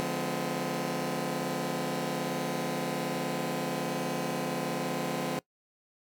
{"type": "chord", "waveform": "15% pulse", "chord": "D diminished seventh", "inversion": "none", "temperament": "just", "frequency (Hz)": [146.83, 176.2, 211.4, 253.7], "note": ["D3", "F3", "Ab3", "Cb4"], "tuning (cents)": [0, 16, 31, 47], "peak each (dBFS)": [-31, -29, -32, -28], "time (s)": [0, 5.39], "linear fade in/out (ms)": 0, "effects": ["noise-tail reverb RT60 0.1 s tail -22 dB re dry"]}